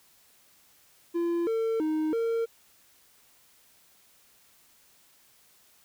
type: tone with pitch steps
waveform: triangle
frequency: 341.3 / 450.1 / 311.4 / 458.5 Hz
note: F4 / A4 / D#4 / A#4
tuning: -40 / +39 / +2 / -29 cents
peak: -23 dBFS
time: 1.14-2.46 s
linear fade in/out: 20 ms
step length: 330 ms
effects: white hiss -61 dBFS RMS until 5.84 s